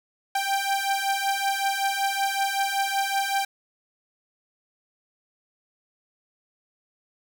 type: beating tone pair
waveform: sawtooth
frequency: 784 / 789.3 Hz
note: G5 / G5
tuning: 0 / +12 cents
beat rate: 5.3 Hz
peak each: -23 / -22 dBFS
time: 0.35-3.45 s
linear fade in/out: 5 ms
effects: none